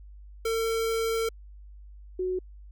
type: tone pair in turn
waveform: square / sine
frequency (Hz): 452.1 / 368.6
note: A4 / F#4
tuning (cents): +47 / -7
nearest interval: major third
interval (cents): 354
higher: first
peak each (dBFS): -26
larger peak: neither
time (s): 0.45-1.29 / 2.19-2.39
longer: first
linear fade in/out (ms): 5
effects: added 50 Hz sine -44 dBFS peak until 2.71 s